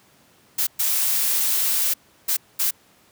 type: noise bursts at uneven times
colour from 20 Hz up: blue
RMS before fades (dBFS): -21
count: 4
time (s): 0.58-0.67 / 0.79-1.94 / 2.28-2.37 / 2.59-2.71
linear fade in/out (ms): 10
effects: pink hiss -56 dBFS RMS until 3.11 s + high-pass 100 Hz 12 dB/octave